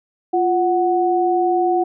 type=tone pair together; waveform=sine; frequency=349.2 / 740 Hz; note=F4 / F#5; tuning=0 / 0 cents; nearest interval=octave + minor second; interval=1300 cents; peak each=-17 dBFS; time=0.33-1.84 s; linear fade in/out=10 ms; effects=none